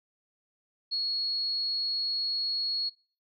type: tone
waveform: sine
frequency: 4332 Hz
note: C#8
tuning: 41 cents flat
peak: -27 dBFS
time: 0.91-2.9 s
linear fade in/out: 20 ms
effects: noise-tail reverb RT60 0.4 s tail -25 dB re dry